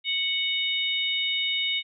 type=harmonic tone; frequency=740 Hz; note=F#5; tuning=in tune; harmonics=3 / 4 / 5; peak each=-29 / -29 / -27 dBFS; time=0.04-1.83 s; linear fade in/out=50 ms; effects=none